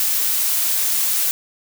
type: noise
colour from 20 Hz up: blue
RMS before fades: -19 dBFS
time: 0-1.31 s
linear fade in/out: 0 ms
effects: none